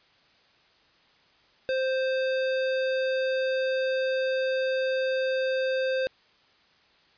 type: tone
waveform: square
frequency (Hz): 523.3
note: C5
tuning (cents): 0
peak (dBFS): -25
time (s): 1.69-6.07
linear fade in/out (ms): 0
effects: white hiss -61 dBFS RMS until 7.17 s + resampled to 11025 Hz